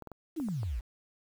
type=clicks; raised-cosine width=1 ms; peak=-30 dBFS; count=6; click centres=0.023 / 0.073 / 0.117 / 0.4 / 0.486 / 0.632 s
type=exponential sweep; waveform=sine; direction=down; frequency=349.2 to 48.03 Hz; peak=-31 dBFS; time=0.36-0.81 s; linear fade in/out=20 ms
effects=9-bit